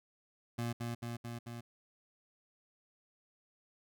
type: tone with echo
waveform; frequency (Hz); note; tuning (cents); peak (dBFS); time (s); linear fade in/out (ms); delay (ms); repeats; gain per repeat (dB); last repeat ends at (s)
25% pulse; 118.1; A#2; +23; -31; 0.58-0.73; 10; 220; 4; -2; 1.61
effects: none